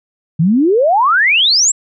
sine exponential sweep, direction up, 150.1 to 7840 Hz, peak -8 dBFS, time 0.39-1.72 s, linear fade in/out 10 ms, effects none

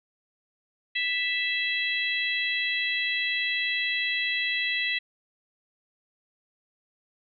harmonic tone, 659.3 Hz, E5, in tune, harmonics 3 / 4 / 5 / 6, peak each -28 / -30 / -32 / -34 dBFS, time 0.95-4.99 s, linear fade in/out 10 ms, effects none

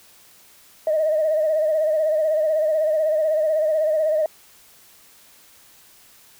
sine tone with vibrato, 622.3 Hz, D#5, in tune, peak -16 dBFS, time 0.87-4.26 s, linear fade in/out 2 ms, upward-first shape sine, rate 16 Hz, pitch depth 58 cents each way, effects tanh soft clip ceiling -12 dBFS + white hiss -51 dBFS RMS until 6.39 s

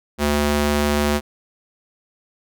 square tone with high-pass filter, 73.42 Hz, D2, in tune, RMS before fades -19 dBFS, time 0.18-1.21 s, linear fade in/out 50 ms, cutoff 160 Hz, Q 0.65, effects none

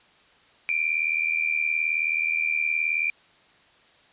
sine tone pair together, 2333 / 2412 Hz, D7 / D7, -12 / +46 cents, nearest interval minor second, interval 58 cents, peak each -25 dBFS, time 0.69-3.1 s, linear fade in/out 0 ms, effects white hiss -57 dBFS RMS until 4.12 s + resampled to 8000 Hz

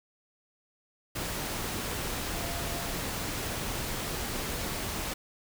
sine tone in noise, 687 Hz, F5, 29 cents flat, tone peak -42 dBFS, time 2.34-2.93 s, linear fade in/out 10 ms, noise pink, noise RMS -34 dBFS, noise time 1.15-5.14 s, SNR -11 dB, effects none

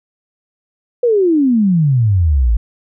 sine exponential sweep, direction down, 501 to 51.7 Hz, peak -9 dBFS, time 1.03-2.57 s, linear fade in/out 5 ms, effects none

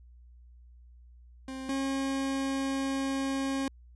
40% pulse tone pair in turn, 263.9 / 270.8 Hz, C4 / C#4, +15 / -40 cents, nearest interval unison, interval 45 cents, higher second, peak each -36 / -28 dBFS, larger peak second, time 1.48-1.69 / 1.69-3.68 s, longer second, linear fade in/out 2 ms, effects added 60 Hz sine -51 dBFS peak until 3.95 s + resampled to 24000 Hz

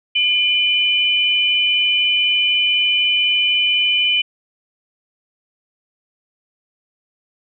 sine tone pair together, 2402 / 3014 Hz, D7 / F#7, +38 / +31 cents, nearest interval major third, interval 393 cents, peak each -18 / -15 dBFS, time 0.15-4.22 s, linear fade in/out 10 ms, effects none

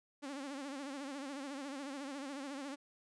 sawtooth tone with vibrato, 277.2 Hz, C#4, in tune, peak -38 dBFS, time 0.22-2.76 s, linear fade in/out 20 ms, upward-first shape sine, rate 14 Hz, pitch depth 96 cents each way, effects resampled to 22050 Hz

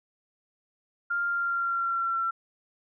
sine tone with pitch glide, 1398 to 1352.7 Hz, F6 to E6, +1 to +44 cents, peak -25 dBFS, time 1.1-2.31 s, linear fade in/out 10 ms, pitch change -57 cents, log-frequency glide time 1.26-2.19 s, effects none

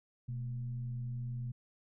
sine tone with frequency modulation, 123.47 Hz, B2, in tune, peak -36 dBFS, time 0.28-1.52 s, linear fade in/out 10 ms, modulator 98.1 Hz, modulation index 0.33, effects none

